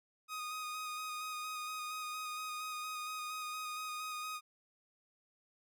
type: tone with vibrato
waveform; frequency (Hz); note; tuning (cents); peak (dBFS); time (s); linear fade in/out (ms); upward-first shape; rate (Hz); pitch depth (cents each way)
sawtooth; 1244.5; D#6; 0; -36; 0.28-4.41; 50; square; 4.3; 15
effects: none